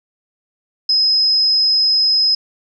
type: tone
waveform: sine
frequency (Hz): 5090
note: D#8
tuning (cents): +39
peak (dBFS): -11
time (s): 0.89-2.35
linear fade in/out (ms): 5
effects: none